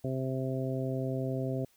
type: harmonic tone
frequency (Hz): 131.4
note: C3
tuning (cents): +8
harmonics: 1 / 2 / 3 / 4 / 5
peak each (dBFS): -33 / -36 / -38 / -39 / -40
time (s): 0.04-1.65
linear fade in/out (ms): 5
effects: white hiss -67 dBFS RMS until 1.76 s